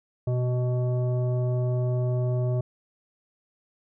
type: tone with frequency modulation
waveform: sine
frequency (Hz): 123.47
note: B2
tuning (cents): 0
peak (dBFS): -22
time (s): 0.27-2.61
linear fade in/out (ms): 5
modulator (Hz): 499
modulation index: 0.56
effects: none